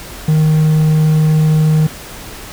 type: tone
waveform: triangle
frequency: 155.56 Hz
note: D#3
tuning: in tune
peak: -6 dBFS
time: 0.28-1.87 s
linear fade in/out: 5 ms
effects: pink hiss -31 dBFS RMS until 2.52 s